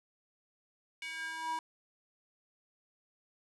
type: tone with high-pass filter sweep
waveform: square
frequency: 322.9 Hz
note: E4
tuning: 36 cents flat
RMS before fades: -39 dBFS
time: 1.02-1.59 s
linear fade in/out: 2 ms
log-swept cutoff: 2400 to 830 Hz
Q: 4.3
effects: resampled to 24000 Hz